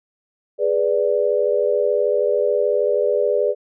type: chord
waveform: sine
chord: G# diminished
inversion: none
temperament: equal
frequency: 415.3 / 493.9 / 587.3 Hz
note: G#4 / B4 / D5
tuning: 0 / 0 / 0 cents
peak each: -20 dBFS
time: 0.58-3.55 s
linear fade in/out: 50 ms
effects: none